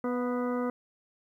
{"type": "harmonic tone with a mistuned harmonic", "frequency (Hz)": 246.9, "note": "B3", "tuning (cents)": 0, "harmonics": [1, 2, 3, 4, 5, 6, 8], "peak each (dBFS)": [-30, -32, -43, -41, -39, -46, -50], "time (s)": [0.04, 0.7], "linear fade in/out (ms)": 2, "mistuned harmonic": 3, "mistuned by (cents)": -41, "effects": ["11-bit"]}